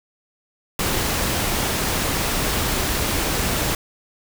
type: noise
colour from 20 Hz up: pink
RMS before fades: -22 dBFS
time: 0.79-3.75 s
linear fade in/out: 2 ms
effects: none